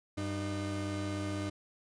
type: tone pair together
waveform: 35% pulse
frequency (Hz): 96.19 / 303.2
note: G2 / D#4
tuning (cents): -32 / -45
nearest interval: octave + minor sixth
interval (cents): 1987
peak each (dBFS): -35 / -35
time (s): 0.17-1.5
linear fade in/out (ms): 10
effects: resampled to 22050 Hz